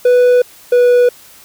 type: tone pair in turn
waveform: triangle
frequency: 493.9 / 489.4 Hz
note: B4 / B4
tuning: 0 / -16 cents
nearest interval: unison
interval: 16 cents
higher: first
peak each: -4 dBFS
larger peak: neither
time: 0.05-0.42 / 0.72-1.09 s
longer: neither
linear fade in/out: 5 ms
effects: white hiss -41 dBFS RMS until 1.44 s